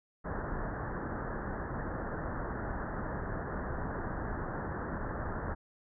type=low-pass noise; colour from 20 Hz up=pink; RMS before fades=-37 dBFS; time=0.24-5.55 s; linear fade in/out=20 ms; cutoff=1800 Hz; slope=96 dB/octave; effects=none